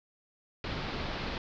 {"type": "low-pass noise", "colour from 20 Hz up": "pink", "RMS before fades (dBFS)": -36, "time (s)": [0.64, 1.38], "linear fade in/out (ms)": 2, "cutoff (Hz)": 4800, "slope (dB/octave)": 48, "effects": []}